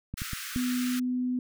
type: clicks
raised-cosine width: 5 ms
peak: -22 dBFS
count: 4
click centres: 0.14 / 0.219 / 0.333 / 0.561 s
type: high-pass noise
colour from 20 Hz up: pink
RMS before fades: -38 dBFS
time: 0.17-1 s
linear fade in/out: 10 ms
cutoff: 1200 Hz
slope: 96 dB/octave
type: tone with pitch glide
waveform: sine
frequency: 249.2 to 250.6 Hz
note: B3 to B3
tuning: +16 to +25 cents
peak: -26 dBFS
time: 0.56-1.39 s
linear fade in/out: 2 ms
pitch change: +9 cents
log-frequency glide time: 0.8-0.98 s
effects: none